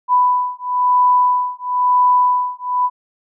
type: beating tone pair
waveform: sine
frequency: 993 / 994 Hz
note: B5 / B5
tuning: +9 / +11 cents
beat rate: 1 Hz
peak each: -15 dBFS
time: 0.08-2.9 s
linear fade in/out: 50 ms
effects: none